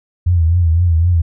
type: tone with vibrato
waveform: sine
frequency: 84.7 Hz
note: E2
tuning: 48 cents sharp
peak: -9 dBFS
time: 0.26-1.22 s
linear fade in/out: 10 ms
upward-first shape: triangle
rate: 3.9 Hz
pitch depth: 110 cents each way
effects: none